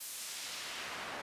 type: noise with band-pass filter sweep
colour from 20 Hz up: pink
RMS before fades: -43 dBFS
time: 0-1.22 s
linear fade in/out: 10 ms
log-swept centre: 12000 to 1100 Hz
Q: 0.7
effects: resampled to 32000 Hz